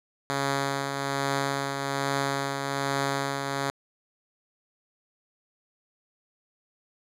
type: tone with tremolo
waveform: 5% pulse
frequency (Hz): 138.59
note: C#3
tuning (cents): 0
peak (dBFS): -13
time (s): 0.3-3.7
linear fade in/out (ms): 0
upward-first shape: triangle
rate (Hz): 1.2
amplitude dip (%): 45
effects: low-pass 10000 Hz 12 dB/octave